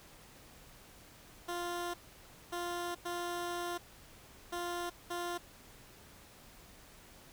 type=tone bursts at uneven times; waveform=15% pulse; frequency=349.2 Hz; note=F4; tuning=in tune; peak=-30 dBFS; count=5; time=1.48-1.94 / 2.52-2.95 / 3.05-3.78 / 4.52-4.9 / 5.1-5.38 s; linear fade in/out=10 ms; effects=pink hiss -57 dBFS RMS until 7.32 s